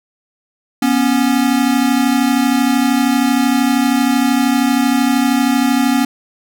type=tone pair together; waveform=square; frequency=243.3 / 276.2 Hz; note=B3 / C#4; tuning=-26 / -6 cents; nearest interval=major second; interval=220 cents; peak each=-15 dBFS; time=0.82-6.05 s; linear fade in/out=5 ms; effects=none